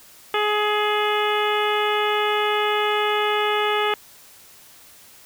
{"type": "harmonic tone with a mistuned harmonic", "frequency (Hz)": 420, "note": "G#4", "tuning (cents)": 19, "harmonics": [1, 2, 3, 4, 5, 6, 7, 8], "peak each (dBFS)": [-23, -25, -25, -30, -29, -32, -29, -33], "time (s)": [0.34, 3.94], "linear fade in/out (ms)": 2, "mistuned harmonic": 8, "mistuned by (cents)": 33, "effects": ["white hiss -48 dBFS RMS until 5.25 s"]}